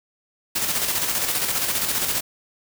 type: noise with tremolo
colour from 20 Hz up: white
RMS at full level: -22 dBFS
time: 0.55-2.21 s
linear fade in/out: 10 ms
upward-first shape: square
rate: 15 Hz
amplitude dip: 40%
effects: none